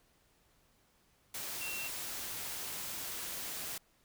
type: tone in noise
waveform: sine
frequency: 2723 Hz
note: F7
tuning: 44 cents flat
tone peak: -40 dBFS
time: 1.61-1.88 s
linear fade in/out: 5 ms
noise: white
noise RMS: -41 dBFS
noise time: 1.34-3.78 s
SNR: -2 dB
effects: pink hiss -70 dBFS RMS until 4.04 s